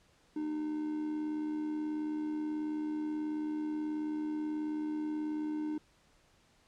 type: tone with amplitude modulation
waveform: triangle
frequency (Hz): 304.7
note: D#4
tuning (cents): -36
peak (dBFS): -29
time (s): 0.36-5.78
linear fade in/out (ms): 5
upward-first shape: sine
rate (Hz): 78.5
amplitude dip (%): 45
effects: pink hiss -67 dBFS RMS until 6.67 s + low-pass 8000 Hz 12 dB/octave